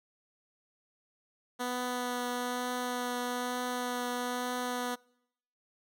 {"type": "tone with vibrato", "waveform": "10% pulse", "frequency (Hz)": 246.9, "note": "B3", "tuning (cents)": 0, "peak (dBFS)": -24, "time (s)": [1.59, 4.96], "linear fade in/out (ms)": 20, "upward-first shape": "triangle", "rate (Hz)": 1.1, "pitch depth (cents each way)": 12, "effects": ["noise-tail reverb RT60 0.8 s tail -26 dB re dry"]}